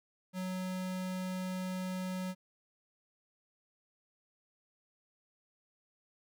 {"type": "tone", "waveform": "square", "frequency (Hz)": 185, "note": "F#3", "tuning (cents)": 0, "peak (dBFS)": -36, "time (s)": [0.33, 2.35], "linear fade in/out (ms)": 50, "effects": []}